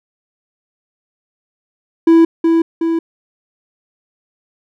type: tone with echo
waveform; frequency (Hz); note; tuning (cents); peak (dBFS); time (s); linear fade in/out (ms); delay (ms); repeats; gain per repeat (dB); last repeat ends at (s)
triangle; 330; E4; +2; -3; 2.07-2.25; 5; 370; 2; -4; 2.99
effects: none